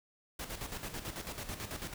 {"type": "noise with tremolo", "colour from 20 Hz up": "pink", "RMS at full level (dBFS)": -40, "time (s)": [0.39, 1.94], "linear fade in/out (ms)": 5, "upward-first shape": "square", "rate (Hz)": 9.1, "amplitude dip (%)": 60, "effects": []}